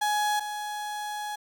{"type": "tone pair in turn", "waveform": "35% pulse", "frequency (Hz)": [838, 838], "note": ["G#5", "G#5"], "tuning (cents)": [15, 15], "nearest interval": "unison", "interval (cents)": 0, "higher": "neither", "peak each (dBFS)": [-22, -30], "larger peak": "first", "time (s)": [[0.01, 0.4], [0.4, 1.36]], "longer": "second", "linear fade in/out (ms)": 10, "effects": ["9-bit"]}